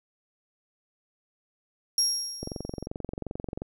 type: tone with exponential decay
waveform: 35% pulse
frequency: 5590 Hz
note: F8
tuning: 1 cent sharp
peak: -17 dBFS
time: 1.98-2.86 s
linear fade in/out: 2 ms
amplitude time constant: 190 ms
type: click train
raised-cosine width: 2 ms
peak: -20 dBFS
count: 28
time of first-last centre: 2.43-3.619 s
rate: 22.7 Hz
effects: none